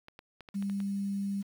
clicks, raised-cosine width 0.3 ms, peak -31 dBFS, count 7, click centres 0.084 / 0.191 / 0.407 / 0.488 / 0.625 / 0.698 / 0.803 s
sine tone, 198.7 Hz, G3, 24 cents sharp, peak -30 dBFS, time 0.54-1.43 s, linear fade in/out 20 ms
effects 9-bit

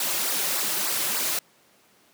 white noise with flanger, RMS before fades -26 dBFS, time 0-1.39 s, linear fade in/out 2 ms, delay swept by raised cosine 0.31 to 4.51 ms, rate 3.4 Hz, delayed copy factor -0.95, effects pink hiss -59 dBFS RMS until 2.13 s + high-pass 200 Hz 12 dB/octave

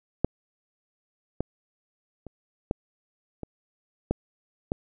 clicks, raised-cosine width 2 ms, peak -7 / -13 / -26 / -11 / -21 / -10 / -13 dBFS, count 7, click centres 0.246 / 1.406 / 2.267 / 2.711 / 3.433 / 4.11 / 4.719 s, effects none

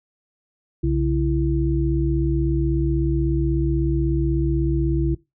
sine tone cluster, 63.8 / 140.1 / 332.5 Hz, C2 / C#3 / E4, -43 / +19 / +15 cents, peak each -22 dBFS, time 0.83-5.15 s, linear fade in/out 10 ms, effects noise-tail reverb RT60 0.2 s tail -19 dB re dry

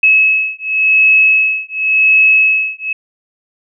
sine beating tone pair, 2579 / 2579.91 Hz, E7 / E7, -39 / -38 cents, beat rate 0.91 Hz, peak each -11 dBFS, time 0.03-2.93 s, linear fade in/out 5 ms, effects none

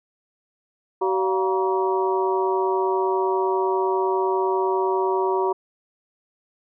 harmonic tone with a mistuned harmonic, 190 Hz, F#3, 46 cents sharp, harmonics 2 / 3 / 4 / 5 / 6, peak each -21 / -34 / -30 / -24 / -32 dBFS, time 1.01-5.53 s, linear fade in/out 10 ms, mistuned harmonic 4, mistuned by -130 cents, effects none

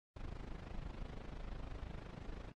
brown noise with amplitude modulation, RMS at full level -43 dBFS, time 0.16-2.52 s, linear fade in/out 5 ms, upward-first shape sine, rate 25.9 Hz, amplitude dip 80%, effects low-pass 5000 Hz 12 dB/octave + AAC 32 kbps

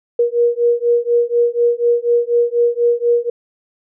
sine beating tone pair, 473.6 / 477.7 Hz, A#4 / A#4, +27 / +42 cents, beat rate 4.1 Hz, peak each -15 dBFS, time 0.19-3.3 s, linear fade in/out 5 ms, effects none

